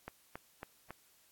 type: click train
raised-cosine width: 0.5 ms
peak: -27 dBFS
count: 4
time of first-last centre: 0.08-0.906 s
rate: 3.63 Hz
effects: white hiss -67 dBFS RMS until 1.31 s + AAC 64 kbps